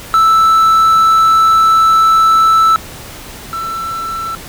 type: tone pair in turn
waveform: triangle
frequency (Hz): 1318.5 / 1335.4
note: E6 / E6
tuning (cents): 0 / +22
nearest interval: unison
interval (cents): 22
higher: second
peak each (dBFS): -4 / -16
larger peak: first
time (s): 0.14-2.76 / 3.53-4.35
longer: first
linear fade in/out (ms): 0
effects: pink hiss -31 dBFS RMS until 4.48 s